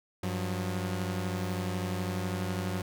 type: tone pair together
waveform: sawtooth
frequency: 96 / 179.92 Hz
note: G2 / F#3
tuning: -36 / -48 cents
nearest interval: major seventh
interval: 1088 cents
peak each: -29 / -30 dBFS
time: 0.23-2.82 s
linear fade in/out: 5 ms
effects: none